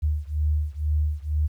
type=beating tone pair; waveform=sine; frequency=74.7 / 76.8 Hz; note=D2 / D#2; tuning=+30 / -22 cents; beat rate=2.1 Hz; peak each=-24 / -25 dBFS; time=0.02-1.48 s; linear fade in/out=20 ms; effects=10-bit